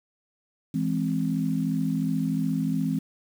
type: chord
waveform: sine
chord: E augmented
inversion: none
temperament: equal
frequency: 164.81 / 207.7 / 261.6 Hz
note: E3 / G#3 / B#3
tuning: 0 / 0 / 0 cents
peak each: -27 / -29 / -27 dBFS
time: 0.74-2.99 s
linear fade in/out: 5 ms
effects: 8-bit